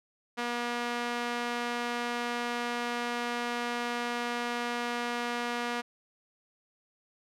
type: tone with band-pass filter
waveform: sawtooth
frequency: 239.8 Hz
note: A#3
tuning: 49 cents sharp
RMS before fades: -33 dBFS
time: 0.37-5.82 s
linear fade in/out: 20 ms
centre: 1700 Hz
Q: 0.57
effects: none